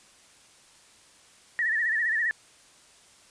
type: tone with vibrato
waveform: sine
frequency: 1826 Hz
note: A#6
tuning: 36 cents flat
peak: -23 dBFS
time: 1.59-2.31 s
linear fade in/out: 0 ms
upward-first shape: sine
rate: 15 Hz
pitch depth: 97 cents each way
effects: white hiss -56 dBFS RMS until 3.3 s + resampled to 22050 Hz